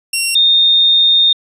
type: tone pair in turn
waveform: 15% pulse / sine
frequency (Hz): 2744 / 3663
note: F7 / A#7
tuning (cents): -31 / -31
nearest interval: perfect fourth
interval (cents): 500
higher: second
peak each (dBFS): -7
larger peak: neither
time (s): 0.13-0.35 / 0.35-1.33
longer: second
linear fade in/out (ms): 5
effects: resampled to 32000 Hz